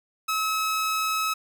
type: tone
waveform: sawtooth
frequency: 1288 Hz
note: E6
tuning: 41 cents flat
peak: -20 dBFS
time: 0.28-1.34 s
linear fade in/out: 10 ms
effects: none